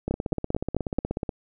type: two click trains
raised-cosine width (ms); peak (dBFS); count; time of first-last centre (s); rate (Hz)
2; -14 / -11; 21 / 5; 0.08-1.292 / 0.11-0.985; 16.5 / 4.57
effects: none